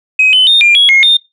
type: tone with pitch steps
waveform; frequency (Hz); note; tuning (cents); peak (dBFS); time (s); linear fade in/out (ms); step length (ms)
sine; 2530 / 3033 / 3659 / 2398 / 3333 / 2152 / 3637; D#7 / F#7 / A#7 / D7 / G#7 / C7 / A#7; +28 / +42 / -33 / +36 / +5 / +48 / -43; -3; 0.19-1.17; 5; 140
effects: noise-tail reverb RT60 0.2 s tail -20 dB re dry + tanh soft clip ceiling 0 dBFS